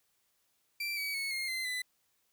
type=tone with pitch steps; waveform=30% pulse; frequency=2347 / 2274 / 2203 / 2134 / 2067 / 2002 Hz; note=D7 / C#7 / C#7 / C7 / C7 / B6; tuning=-2 / +44 / -11 / +34 / -22 / +23 cents; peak=-31 dBFS; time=0.8-1.82 s; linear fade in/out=5 ms; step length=170 ms; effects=white hiss -75 dBFS RMS until 2.32 s